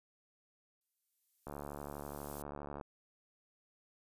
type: noise with exponential growth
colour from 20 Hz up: violet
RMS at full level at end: -46 dBFS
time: 0.81-2.42 s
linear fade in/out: 2 ms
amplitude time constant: 350 ms
type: click train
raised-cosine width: 1 ms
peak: -30 dBFS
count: 98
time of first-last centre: 1.47-2.812 s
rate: 72.3 Hz
effects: resampled to 32000 Hz